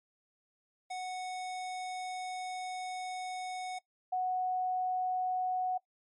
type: tone pair in turn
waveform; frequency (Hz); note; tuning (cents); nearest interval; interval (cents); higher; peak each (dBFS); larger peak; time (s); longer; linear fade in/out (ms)
square / sine; 738 / 738; F#5 / F#5; -5 / -5; unison; 0; neither; -37 / -29; second; 0.9-3.79 / 4.12-5.78; first; 10
effects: noise-tail reverb RT60 0.1 s tail -20 dB re dry + MP3 48 kbps